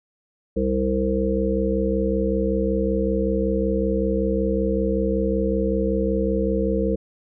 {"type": "harmonic tone", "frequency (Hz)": 65.3, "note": "C2", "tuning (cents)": -3, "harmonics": [1, 3, 5, 7, 8], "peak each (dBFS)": [-26, -24, -27, -24, -27], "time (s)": [0.56, 6.96], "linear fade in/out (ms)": 10, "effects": []}